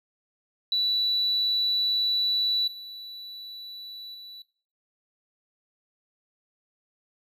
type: tone with level steps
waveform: triangle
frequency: 3951 Hz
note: B7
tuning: in tune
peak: -18 / -36 / -39 dBFS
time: 0.72-4.42 s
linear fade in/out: 2 ms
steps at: 2.67 / 4.14 s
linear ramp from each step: 10 ms
effects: noise-tail reverb RT60 0.4 s tail -18 dB re dry + tanh soft clip ceiling -20 dBFS

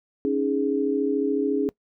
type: chord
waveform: sine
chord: C# suspended second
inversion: none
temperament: equal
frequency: 277.2 / 311.1 / 415.3 Hz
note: C#4 / D#4 / G#4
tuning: 0 / 0 / 0 cents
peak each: -24 / -28 / -24 dBFS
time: 0.25-1.69 s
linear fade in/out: 0 ms
effects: noise-tail reverb RT60 0.1 s tail -22 dB re dry

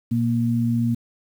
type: tone pair together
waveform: sine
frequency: 118.96 / 234.1 Hz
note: A#2 / A#3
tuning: +36 / +8 cents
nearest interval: octave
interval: 1172 cents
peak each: -22 / -20 dBFS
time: 0.11-0.95 s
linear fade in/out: 10 ms
effects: 8-bit

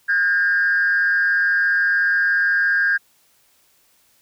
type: tone with frequency modulation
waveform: sine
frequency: 1615 Hz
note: G#6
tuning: 49 cents flat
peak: -14 dBFS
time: 0.08-2.98 s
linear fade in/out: 20 ms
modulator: 168 Hz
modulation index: 0.51
effects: tanh soft clip ceiling -10 dBFS + white hiss -59 dBFS RMS until 4.21 s

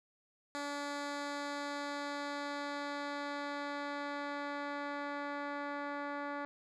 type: tone with low-pass filter sweep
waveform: 10% pulse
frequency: 287.1 Hz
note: D4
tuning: 39 cents flat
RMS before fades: -40 dBFS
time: 0.55-6.45 s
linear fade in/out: 0 ms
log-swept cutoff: 7400 to 1900 Hz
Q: 0.88
effects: none

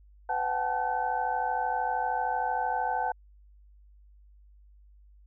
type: tone cluster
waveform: sine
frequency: 502 / 738 / 791 / 871 / 1519 Hz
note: B4 / F#5 / G5 / A5 / F#6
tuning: +28 / -5 / +15 / -18 / +45 cents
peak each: -38 / -31 / -34 / -30 / -37 dBFS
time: 0.29-3.12 s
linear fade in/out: 5 ms
effects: added 50 Hz sine -53 dBFS peak until 5.26 s

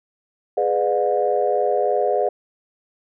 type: chord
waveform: sine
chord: G# diminished seventh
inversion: none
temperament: just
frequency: 415.3 / 498.4 / 598 / 717.6 Hz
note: G#4 / B4 / D5 / F5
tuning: 0 / +16 / +31 / +47 cents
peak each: -22 dBFS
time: 0.57-2.29 s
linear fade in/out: 5 ms
effects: tanh soft clip ceiling -6 dBFS

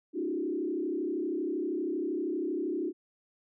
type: tone with frequency modulation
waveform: sine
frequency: 332.5 Hz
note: E4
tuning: 15 cents sharp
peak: -29 dBFS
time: 0.13-2.93 s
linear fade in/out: 50 ms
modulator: 32.7 Hz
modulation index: 1.6
effects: none

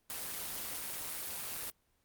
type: noise with amplitude modulation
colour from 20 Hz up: white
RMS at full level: -38 dBFS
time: 0.1-1.7 s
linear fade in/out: 0 ms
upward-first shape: sine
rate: 166 Hz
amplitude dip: 45%
effects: pink hiss -75 dBFS RMS until 2.04 s + Opus 24 kbps

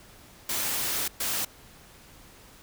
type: noise bursts at uneven times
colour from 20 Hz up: white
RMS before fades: -29 dBFS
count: 2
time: 0.49-1.08 / 1.2-1.45 s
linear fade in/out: 5 ms
effects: pink hiss -52 dBFS RMS until 2.62 s

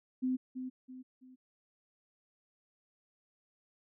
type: tone with echo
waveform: sine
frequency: 256.5 Hz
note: C4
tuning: 34 cents flat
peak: -29 dBFS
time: 0.22-0.37 s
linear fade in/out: 20 ms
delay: 330 ms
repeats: 3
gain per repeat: -8 dB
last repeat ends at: 1.36 s
effects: none

